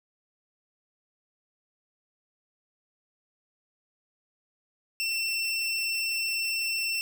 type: tone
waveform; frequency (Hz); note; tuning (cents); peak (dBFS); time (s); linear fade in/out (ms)
25% pulse; 2694; E7; +37; -23; 5-7.01; 0
effects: none